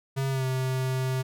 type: tone with pitch glide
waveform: square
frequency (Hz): 135 to 130.25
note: C#3 to C3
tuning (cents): -45 to -7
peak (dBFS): -26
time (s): 0.16-1.23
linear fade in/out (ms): 20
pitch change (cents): -62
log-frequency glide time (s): 0.3-0.45
effects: none